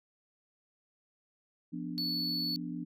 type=chord; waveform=sine; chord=B diminished; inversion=second; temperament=equal with one note detuned; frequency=173.01 / 246.9 / 293.7 Hz; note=F3 / B3 / D4; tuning=-16 / 0 / 0 cents; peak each=-40 dBFS; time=1.72-2.85 s; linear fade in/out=20 ms
type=tone; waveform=triangle; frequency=4435 Hz; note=C#8; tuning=in tune; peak=-31 dBFS; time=1.98-2.56 s; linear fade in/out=0 ms
effects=none